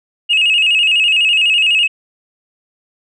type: tone with vibrato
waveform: sine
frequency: 2712 Hz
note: E7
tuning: 49 cents sharp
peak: -8 dBFS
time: 0.29-1.88 s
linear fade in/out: 20 ms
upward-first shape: square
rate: 12 Hz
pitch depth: 88 cents each way
effects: tanh soft clip ceiling -6 dBFS